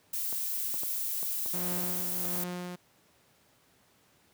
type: noise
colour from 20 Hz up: violet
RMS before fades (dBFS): -33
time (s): 0.13-2.44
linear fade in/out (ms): 5
type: clicks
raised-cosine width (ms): 1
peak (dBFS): -29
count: 9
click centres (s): 0.327 / 0.742 / 0.834 / 1.23 / 1.46 / 1.721 / 1.834 / 2.252 / 2.358
type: tone with tremolo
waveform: sawtooth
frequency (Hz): 178.3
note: F3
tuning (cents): +36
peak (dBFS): -30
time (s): 1.53-2.76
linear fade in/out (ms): 10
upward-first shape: triangle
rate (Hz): 1.3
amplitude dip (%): 60
effects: pink hiss -65 dBFS RMS until 4.33 s + high-pass 100 Hz 12 dB/octave